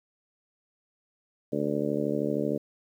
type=harmonic tone; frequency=73 Hz; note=D2; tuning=10 cents flat; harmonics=2 / 3 / 4 / 5 / 6 / 7 / 8; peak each=-36 / -32 / -31 / -35 / -32 / -36 / -34 dBFS; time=1.52-2.58 s; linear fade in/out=10 ms; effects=10-bit